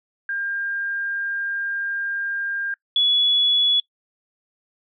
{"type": "tone pair in turn", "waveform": "sine", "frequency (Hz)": [1603, 3397], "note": ["G6", "G#7"], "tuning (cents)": [38, 38], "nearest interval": "octave + minor second", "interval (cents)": 1300, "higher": "second", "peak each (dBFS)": [-23, -15], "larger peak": "second", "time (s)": [[0.29, 2.74], [2.96, 3.8]], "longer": "first", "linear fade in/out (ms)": 2, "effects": ["noise-tail reverb RT60 0.1 s tail -24 dB re dry"]}